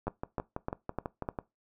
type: two click trains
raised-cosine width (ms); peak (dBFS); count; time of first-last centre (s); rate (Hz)
1; -20 / -18; 9 / 5; 0.07-1.388 / 0.08-1.288; 6.07 / 3.31
effects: noise-tail reverb RT60 0.2 s tail -20 dB re dry